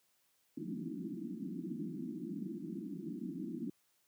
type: band-pass noise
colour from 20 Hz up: white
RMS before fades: -42 dBFS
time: 0.57-3.7 s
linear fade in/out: 5 ms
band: 160 to 340 Hz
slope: 96 dB/octave
effects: white hiss -75 dBFS RMS until 4.07 s + high-pass 80 Hz 12 dB/octave